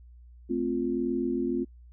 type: chord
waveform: sine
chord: F major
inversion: first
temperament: equal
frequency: 220 / 261.6 / 349.2 Hz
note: A3 / C4 / F4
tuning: 0 / 0 / 0 cents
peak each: -33 / -29 / -29 dBFS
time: 0.49-1.65 s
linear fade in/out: 20 ms
effects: noise-tail reverb RT60 0.1 s tail -25 dB re dry + added 60 Hz sine -48 dBFS peak until 1.92 s

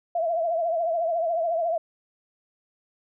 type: tone with vibrato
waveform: sine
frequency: 669 Hz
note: E5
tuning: 25 cents sharp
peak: -22 dBFS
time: 0.15-1.78 s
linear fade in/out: 5 ms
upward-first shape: triangle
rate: 14 Hz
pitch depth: 98 cents each way
effects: none

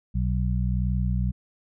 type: harmonic tone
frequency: 61.74 Hz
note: B1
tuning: in tune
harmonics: 1 / 2 / 3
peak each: -24 / -27 / -29 dBFS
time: 0.14-1.32 s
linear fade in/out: 20 ms
effects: none

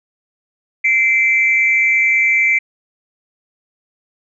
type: tone pair together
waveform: sine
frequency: 2078 / 2327 Hz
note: C7 / D7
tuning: -12 / -17 cents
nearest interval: major second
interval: 195 cents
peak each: -13 dBFS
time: 0.84-2.59 s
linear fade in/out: 10 ms
effects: tanh soft clip ceiling -3 dBFS

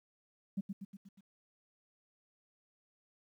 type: tone with echo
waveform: sine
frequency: 196 Hz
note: G3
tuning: in tune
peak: -31 dBFS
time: 0.57-0.61 s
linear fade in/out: 10 ms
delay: 120 ms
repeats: 5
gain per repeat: -5 dB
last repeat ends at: 1.21 s
effects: tanh soft clip ceiling -28 dBFS + 12-bit

